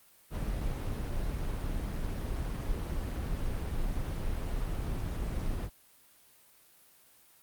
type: noise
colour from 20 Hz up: brown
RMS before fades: -33 dBFS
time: 0.3-5.7 s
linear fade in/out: 50 ms
effects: white hiss -61 dBFS RMS until 7.42 s + Opus 32 kbps